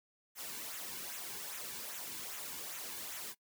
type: noise with flanger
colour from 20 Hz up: white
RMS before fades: -44 dBFS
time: 0.35-3.35 s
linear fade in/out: 50 ms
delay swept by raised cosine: 0.2 to 1.6 ms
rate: 2.5 Hz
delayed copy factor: -0.6
effects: noise-tail reverb RT60 0.1 s tail -21 dB re dry